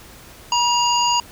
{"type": "harmonic tone with a mistuned harmonic", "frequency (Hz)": 962, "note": "B5", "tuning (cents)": -46, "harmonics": [1, 3, 5, 7], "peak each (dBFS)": [-17, -22, -24, -25], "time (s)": [0.52, 1.2], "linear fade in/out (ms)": 2, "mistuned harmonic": 3, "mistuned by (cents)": -40, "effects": ["pink hiss -43 dBFS RMS until 1.31 s"]}